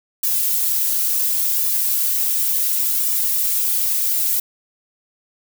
violet noise with flanger, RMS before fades -19 dBFS, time 0.23-4.4 s, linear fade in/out 5 ms, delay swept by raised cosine 1.7 to 4.5 ms, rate 0.7 Hz, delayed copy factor +1, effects none

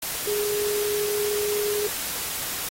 sine tone in noise, 415.2 Hz, G#4, in tune, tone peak -24 dBFS, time 0.27-1.87 s, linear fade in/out 5 ms, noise white, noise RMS -30 dBFS, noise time 0.02-2.69 s, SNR +3 dB, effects AAC 48 kbps

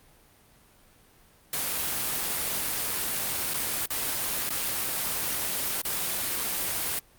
white noise with dropouts, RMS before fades -29 dBFS, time 1.53-6.99 s, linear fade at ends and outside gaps 2 ms, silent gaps 3.537-3.541 / 3.859-3.904 / 4.492-4.503 / 5.817-5.85 s, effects pink hiss -58 dBFS RMS until 7.18 s + Opus 32 kbps

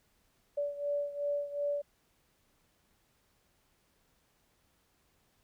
sine beating tone pair, 576 / 578.7 Hz, D5 / D5, -34 / -26 cents, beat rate 2.7 Hz, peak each -33 / -37 dBFS, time 0.57-1.82 s, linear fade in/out 10 ms, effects pink hiss -72 dBFS RMS until 5.43 s

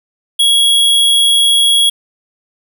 square tone, 3322 Hz, G#7, in tune, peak -8 dBFS, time 0.39-1.9 s, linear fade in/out 10 ms, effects none

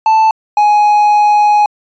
triangle tone pair in turn, 880 / 835.2 Hz, A5 / G#5, 0 / +10 cents, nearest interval minor second, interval 90 cents, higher first, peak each -4 dBFS, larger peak neither, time 0.06-0.31 / 0.57-1.66 s, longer second, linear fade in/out 2 ms, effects resampled to 16000 Hz

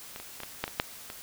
clicks, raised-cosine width 0.3 ms, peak -23 / -25 / -23 / -21 / -12 / -21 / -8 / -23 dBFS, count 8, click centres 0.161 / 0.2 / 0.403 / 0.434 / 0.64 / 0.679 / 0.799 / 1.101 s, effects white hiss -46 dBFS RMS until 1.22 s

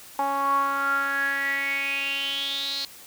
sawtooth tone with band-pass filter sweep, 277.2 Hz, C#4, in tune, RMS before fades -26 dBFS, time 0.19-2.85 s, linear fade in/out 0 ms, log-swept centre 900 to 4300 Hz, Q 9.5, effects white hiss -46 dBFS RMS until 3.06 s

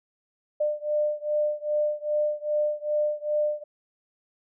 sine beating tone pair, 598 / 600.5 Hz, D5 / D5, +31 / +38 cents, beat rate 2.5 Hz, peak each -26 / -27 dBFS, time 0.6-3.64 s, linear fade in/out 10 ms, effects none

